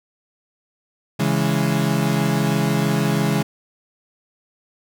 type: chord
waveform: 35% pulse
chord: C# minor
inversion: none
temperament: equal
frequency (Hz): 138.59 / 164.81 / 207.7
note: C#3 / E3 / G#3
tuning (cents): 0 / 0 / 0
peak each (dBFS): -20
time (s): 1.19-3.43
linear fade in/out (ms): 10
effects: none